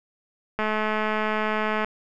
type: click train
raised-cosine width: 0.5 ms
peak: -11 dBFS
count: 271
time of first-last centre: 0.59-1.846 s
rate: 215 Hz
effects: none